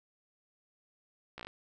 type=slowing click train; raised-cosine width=0.3 ms; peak=-27 dBFS; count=6; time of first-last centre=1.38-1.47 s; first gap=15 ms; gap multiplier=1.09; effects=none